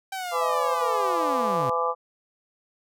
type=linear sweep; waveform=sawtooth; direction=down; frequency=780 to 117.7 Hz; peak=-26 dBFS; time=0.12-1.7 s; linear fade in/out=5 ms
type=harmonic tone; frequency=168 Hz; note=E3; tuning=33 cents sharp; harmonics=3 / 4 / 5 / 6 / 7; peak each=-27 / -33 / -30 / -30 / -26 dBFS; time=0.31-1.95 s; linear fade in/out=50 ms
type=clicks; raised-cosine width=0.3 ms; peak=-31 dBFS; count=4; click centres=0.496 / 0.808 / 1.066 / 1.229 s
effects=none